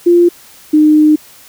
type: tone pair in turn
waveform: sine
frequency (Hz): 347.4 / 305.1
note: F4 / D#4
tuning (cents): -9 / -34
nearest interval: major second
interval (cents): 225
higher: first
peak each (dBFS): -4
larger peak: neither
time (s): 0.06-0.29 / 0.73-1.16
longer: second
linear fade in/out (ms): 10
effects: white hiss -40 dBFS RMS until 1.48 s

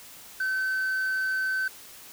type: tone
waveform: sine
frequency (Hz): 1532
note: G6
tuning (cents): -40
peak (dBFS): -22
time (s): 0.4-1.68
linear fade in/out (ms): 5
effects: tanh soft clip ceiling -24 dBFS + white hiss -47 dBFS RMS until 2.12 s

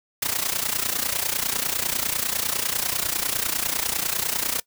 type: noise with amplitude modulation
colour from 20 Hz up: white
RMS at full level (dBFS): -22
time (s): 0.22-4.6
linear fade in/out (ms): 5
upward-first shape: sine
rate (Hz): 30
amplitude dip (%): 80
effects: noise-tail reverb RT60 0.1 s tail -21 dB re dry

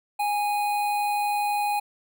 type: tone with notch filter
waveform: square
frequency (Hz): 826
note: G#5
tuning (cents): -10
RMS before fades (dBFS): -25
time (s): 0.19-1.8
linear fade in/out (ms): 10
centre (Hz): 5800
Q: 0.96
effects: none

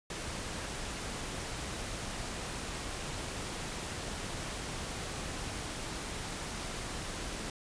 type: noise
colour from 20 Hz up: pink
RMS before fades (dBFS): -39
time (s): 0.1-7.5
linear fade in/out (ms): 2
effects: resampled to 22050 Hz

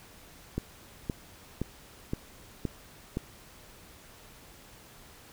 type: click train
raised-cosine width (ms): 3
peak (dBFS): -17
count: 6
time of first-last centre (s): 0.58-3.171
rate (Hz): 1.93
effects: pink hiss -53 dBFS RMS until 5.32 s

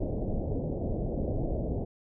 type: low-pass noise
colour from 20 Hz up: pink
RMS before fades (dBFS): -31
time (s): 0-1.85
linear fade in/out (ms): 10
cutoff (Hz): 660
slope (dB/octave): 48
effects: none

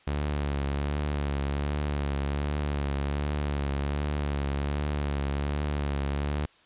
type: tone with vibrato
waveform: sawtooth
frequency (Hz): 71.8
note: D2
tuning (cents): -39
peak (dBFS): -23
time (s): 0.07-6.46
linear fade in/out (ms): 5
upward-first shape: triangle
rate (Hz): 1.3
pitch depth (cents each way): 54
effects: white hiss -59 dBFS RMS until 6.65 s + resampled to 8000 Hz

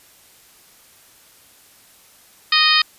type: harmonic tone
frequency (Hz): 620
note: D#5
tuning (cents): -6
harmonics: 2 / 3 / 4 / 5 / 6 / 7 / 8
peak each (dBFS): -20 / -20 / -20 / -20 / -20 / -20 / -20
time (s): 2.52-2.82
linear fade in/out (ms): 5
effects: white hiss -50 dBFS RMS until 2.98 s + resampled to 32000 Hz

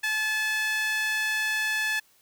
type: tone with high-pass filter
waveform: sawtooth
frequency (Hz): 864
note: A5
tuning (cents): -32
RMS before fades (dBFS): -27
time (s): 0.03-2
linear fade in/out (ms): 10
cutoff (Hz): 1900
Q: 3.4
effects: white hiss -62 dBFS RMS until 2.21 s

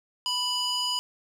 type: tone with band-pass filter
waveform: square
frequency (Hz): 987.8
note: B5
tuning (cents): 0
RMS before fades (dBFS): -28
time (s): 0.26-0.99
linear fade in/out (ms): 0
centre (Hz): 4300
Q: 2
effects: none

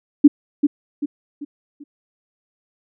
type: tone with echo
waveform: sine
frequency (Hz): 290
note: D4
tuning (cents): -22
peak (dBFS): -3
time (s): 0.24-0.28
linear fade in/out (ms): 10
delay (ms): 390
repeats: 4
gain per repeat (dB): -8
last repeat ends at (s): 1.84
effects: none

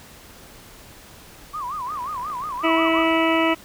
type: tone with vibrato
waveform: sine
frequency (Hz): 1100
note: C#6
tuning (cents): -14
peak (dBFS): -26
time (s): 1.53-3.04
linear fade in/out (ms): 20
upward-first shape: sine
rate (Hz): 5.6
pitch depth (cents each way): 220
type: click train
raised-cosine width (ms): 0.5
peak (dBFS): -28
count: 75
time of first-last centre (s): 1.87-3.144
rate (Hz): 58.1
type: harmonic tone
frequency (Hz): 326.2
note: E4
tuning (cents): -18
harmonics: 1 / 2 / 3 / 4 / 6 / 7 / 8 / 9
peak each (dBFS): -20 / -23 / -25 / -26 / -28 / -28 / -29 / -30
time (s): 2.63-3.55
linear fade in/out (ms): 20
effects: pink hiss -45 dBFS RMS until 3.64 s

